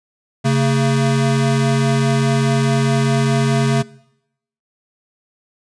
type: tone pair together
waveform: square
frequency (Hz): 136.5 / 225.9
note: C#3 / A3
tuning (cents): -26 / +46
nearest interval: major sixth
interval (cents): 872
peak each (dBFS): -15 / -19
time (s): 0.44-3.83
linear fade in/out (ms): 20
effects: noise-tail reverb RT60 0.8 s tail -21 dB re dry + resampled to 22050 Hz